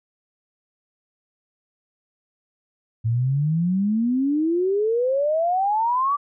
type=exponential sweep; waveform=sine; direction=up; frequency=110 to 1174.7 Hz; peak=-18 dBFS; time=3.04-6.17 s; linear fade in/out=20 ms; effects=none